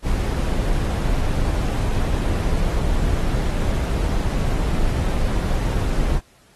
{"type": "noise", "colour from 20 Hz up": "brown", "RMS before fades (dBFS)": -20, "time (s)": [0.02, 6.21], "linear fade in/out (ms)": 50, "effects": ["pink hiss -55 dBFS RMS until 6.55 s", "AAC 32 kbps"]}